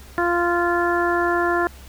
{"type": "harmonic tone", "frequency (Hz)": 347.2, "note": "F4", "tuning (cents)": -10, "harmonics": [1, 2, 3, 4, 5], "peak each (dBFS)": [-21, -24, -25, -25, -26], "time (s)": [0.18, 1.67], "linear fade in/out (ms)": 0, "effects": ["added 66 Hz sine -41 dBFS peak until 1.88 s", "pink hiss -46 dBFS RMS until 1.88 s"]}